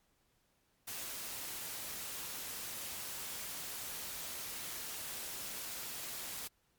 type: noise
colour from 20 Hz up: white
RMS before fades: -43 dBFS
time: 0.87-6.48 s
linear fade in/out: 10 ms
effects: pink hiss -75 dBFS RMS until 6.78 s + MP3 96 kbps